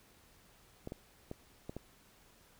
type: clicks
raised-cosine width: 2 ms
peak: -28 dBFS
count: 5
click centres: 0.874 / 0.921 / 1.314 / 1.695 / 1.766 s
effects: pink hiss -64 dBFS RMS until 2.59 s